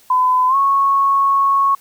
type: tone with pitch glide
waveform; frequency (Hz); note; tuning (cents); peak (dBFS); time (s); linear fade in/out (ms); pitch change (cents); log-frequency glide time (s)
sine; 1011 to 1102.5; B5 to C#6; +40 to -10; -11; 0.1-1.75; 5; +150; 0.48-0.56
effects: white hiss -50 dBFS RMS until 1.8 s